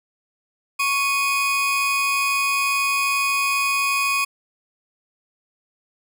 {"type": "tone pair together", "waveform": "40% pulse", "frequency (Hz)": [1108.7, 2489], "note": ["C#6", "D#7"], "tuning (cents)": [0, 0], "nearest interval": "octave + major second", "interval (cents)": 1400, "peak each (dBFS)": [-22, -20], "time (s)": [0.79, 4.25], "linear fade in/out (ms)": 10, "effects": []}